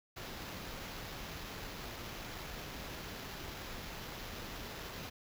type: noise with sample-and-hold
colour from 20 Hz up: pink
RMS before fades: -45 dBFS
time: 0.16-5.1 s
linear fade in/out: 10 ms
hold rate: 8820 Hz
effects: none